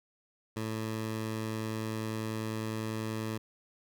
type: tone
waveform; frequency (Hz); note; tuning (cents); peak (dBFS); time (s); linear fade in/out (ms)
15% pulse; 110.2; A2; +3; -27; 0.56-3.38; 10
effects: none